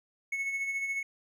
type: tone with tremolo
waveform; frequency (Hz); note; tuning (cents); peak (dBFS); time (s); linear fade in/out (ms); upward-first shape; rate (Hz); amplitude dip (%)
triangle; 2200; C#7; -14; -27; 0.32-1.03; 5; sine; 14; 45
effects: none